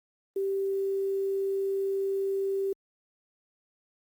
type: tone with quantisation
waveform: sine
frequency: 390.6 Hz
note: G4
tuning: 6 cents flat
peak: -26 dBFS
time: 0.36-2.73 s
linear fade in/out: 5 ms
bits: 9
effects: Opus 24 kbps